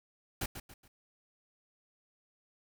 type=noise with echo; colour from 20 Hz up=pink; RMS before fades=-35 dBFS; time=0.41-0.46 s; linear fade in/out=5 ms; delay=140 ms; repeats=3; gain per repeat=-9 dB; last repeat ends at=0.88 s; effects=none

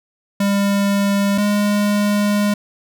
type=tone pair in turn; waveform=square; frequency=200.2 / 205.9 Hz; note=G3 / G#3; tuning=+37 / -15 cents; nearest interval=unison; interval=48 cents; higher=second; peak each=-15 dBFS; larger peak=neither; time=0.4-1.38 / 1.38-2.54 s; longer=second; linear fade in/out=5 ms; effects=none

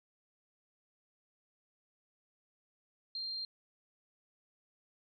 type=tone; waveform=sine; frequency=4186 Hz; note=C8; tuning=in tune; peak=-37 dBFS; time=3.15-3.45 s; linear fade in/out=2 ms; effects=none

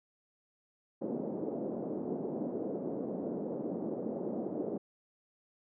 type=band-pass noise; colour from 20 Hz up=pink; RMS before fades=-37 dBFS; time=1.01-4.78 s; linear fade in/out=10 ms; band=210 to 550 Hz; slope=24 dB/octave; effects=none

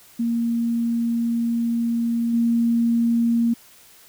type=tone with level steps; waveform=sine; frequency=233.1 Hz; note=A#3; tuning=in tune; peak=-19 / -16 dBFS; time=0.19-3.54 s; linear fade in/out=10 ms; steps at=2.33 s; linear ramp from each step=10 ms; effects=white hiss -50 dBFS RMS until 4.08 s

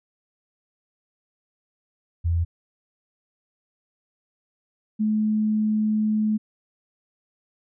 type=tone pair in turn; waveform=sine; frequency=84.5 / 214.7 Hz; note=E2 / A3; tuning=+43 / -42 cents; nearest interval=octave + major third; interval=1615 cents; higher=second; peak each=-19 dBFS; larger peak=neither; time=2.24-2.45 / 4.99-6.38 s; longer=second; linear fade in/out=20 ms; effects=none

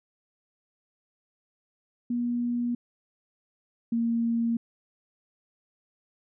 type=tone pair in turn; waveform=sine; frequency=240.5 / 231.9 Hz; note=B3 / A#3; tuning=-46 / -9 cents; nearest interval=minor second; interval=63 cents; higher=first; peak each=-25 / -23 dBFS; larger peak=second; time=2.1-2.75 / 3.92-4.57 s; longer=neither; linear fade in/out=5 ms; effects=none

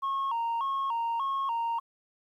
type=tone with vibrato; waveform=sine; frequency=1005 Hz; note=B5; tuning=30 cents sharp; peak=-25 dBFS; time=0.02-1.8 s; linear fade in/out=20 ms; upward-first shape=square; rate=1.7 Hz; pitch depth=140 cents each way; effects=tanh soft clip ceiling -26 dBFS + 11-bit

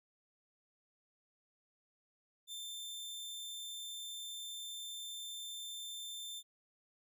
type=tone; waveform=sawtooth; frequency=3565 Hz; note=A7; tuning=22 cents sharp; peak=-40 dBFS; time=2.47-6.43 s; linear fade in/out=50 ms; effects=none

